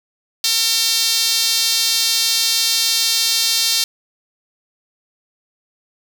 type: tone with high-pass filter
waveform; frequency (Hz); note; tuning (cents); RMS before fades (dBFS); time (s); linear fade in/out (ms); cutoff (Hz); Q
sawtooth; 453.5; A#4; -48; -17; 0.44-3.84; 2; 4300; 2.3
effects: none